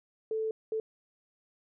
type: tone bursts at uneven times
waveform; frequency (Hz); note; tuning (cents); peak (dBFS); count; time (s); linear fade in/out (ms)
sine; 440; A4; 0; -29; 2; 0.31-0.51 / 0.72-0.8; 2
effects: none